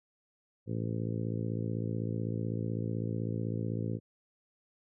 harmonic tone, 55.9 Hz, A1, 28 cents sharp, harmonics 2 / 3 / 4 / 5 / 6 / 7 / 8 / 9, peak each -34 / -38 / -40 / -42 / -44 / -45 / -46 / -47 dBFS, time 0.66-4 s, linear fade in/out 50 ms, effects none

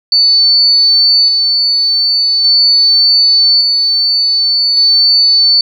sine tone with tremolo, 4499 Hz, C#8, 25 cents sharp, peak -5 dBFS, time 0.12-5.61 s, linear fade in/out 2 ms, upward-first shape square, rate 0.43 Hz, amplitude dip 30%, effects 7-bit

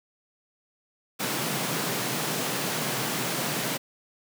pink high-pass noise, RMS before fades -29 dBFS, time 1.19-3.78 s, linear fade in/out 20 ms, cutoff 120 Hz, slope 96 dB/octave, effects none

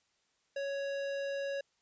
sine tone with hard clipping, 556 Hz, C#5, 5 cents sharp, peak -36 dBFS, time 0.56-1.61 s, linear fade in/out 5 ms, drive 15 dB, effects white hiss -75 dBFS RMS until 1.81 s + resampled to 16000 Hz

